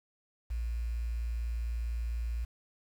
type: tone with quantisation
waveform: sine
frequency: 57.8 Hz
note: A#1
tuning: 14 cents flat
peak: -31 dBFS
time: 0.5-2.45 s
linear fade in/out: 10 ms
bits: 9
effects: none